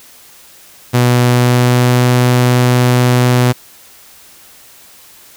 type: tone with pitch glide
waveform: sawtooth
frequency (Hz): 122.8 to 124.08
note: B2 to B2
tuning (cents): -9 to +9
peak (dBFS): -4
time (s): 0.93-3.53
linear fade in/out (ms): 20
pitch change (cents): +18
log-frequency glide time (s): 1.21-2.06
effects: white hiss -41 dBFS RMS until 5.36 s